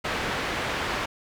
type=low-pass noise; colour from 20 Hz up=white; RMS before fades=-29 dBFS; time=0.04-1.06 s; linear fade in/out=10 ms; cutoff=2100 Hz; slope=12 dB/octave; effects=none